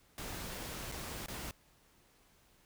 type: noise with dropouts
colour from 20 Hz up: pink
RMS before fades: -43 dBFS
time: 0.18-1.51 s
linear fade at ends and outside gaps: 1 ms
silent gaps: 0.916-0.921 / 1.261-1.283 s
effects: pink hiss -67 dBFS RMS until 2.65 s